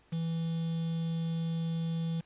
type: tone with quantisation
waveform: triangle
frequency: 164.8 Hz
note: E3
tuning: in tune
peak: -28 dBFS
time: 0.12-2.21 s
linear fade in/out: 10 ms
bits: 8
effects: pink hiss -65 dBFS RMS until 2.25 s + resampled to 8000 Hz